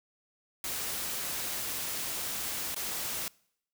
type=noise with dropouts; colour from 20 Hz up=white; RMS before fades=-35 dBFS; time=0.64-3.28 s; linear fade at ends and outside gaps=1 ms; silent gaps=2.745-2.763 s; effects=noise-tail reverb RT60 0.7 s tail -25 dB re dry